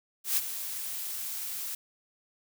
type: noise with ADSR envelope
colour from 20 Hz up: blue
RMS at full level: -25 dBFS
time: 0.24-1.75 s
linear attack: 130 ms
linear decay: 33 ms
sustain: -11 dB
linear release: 3 ms
effects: none